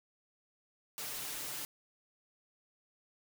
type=noise with comb filter; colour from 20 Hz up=white; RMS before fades=-41 dBFS; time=0.98-1.65 s; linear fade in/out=0 ms; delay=6.7 ms; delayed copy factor=+0.75; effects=none